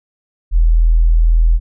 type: tone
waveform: sine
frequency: 41.01 Hz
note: E1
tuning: 8 cents flat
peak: -7 dBFS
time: 0.51-1.6 s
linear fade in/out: 50 ms
effects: none